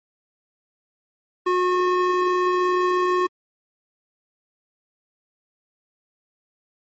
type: tone with band-pass filter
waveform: square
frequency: 362.6 Hz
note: F#4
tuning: 35 cents flat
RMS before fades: -20 dBFS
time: 1.46-3.27 s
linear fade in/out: 10 ms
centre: 890 Hz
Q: 1.3
effects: MP3 32 kbps